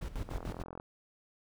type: noise with tremolo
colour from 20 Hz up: brown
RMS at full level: -37 dBFS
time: 0.01-0.63 s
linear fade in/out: 10 ms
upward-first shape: square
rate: 6.8 Hz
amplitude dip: 75%
type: click train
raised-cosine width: 1 ms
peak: -29 dBFS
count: 23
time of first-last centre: 0.29-0.799 s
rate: 43.2 Hz
effects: none